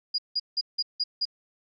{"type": "tone bursts", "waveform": "sine", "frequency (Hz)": 4873, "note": "D#8", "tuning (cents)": -37, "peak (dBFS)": -23, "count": 6, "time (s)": [0.14, 1.254], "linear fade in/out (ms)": 10, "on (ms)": 44, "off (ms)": 170, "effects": []}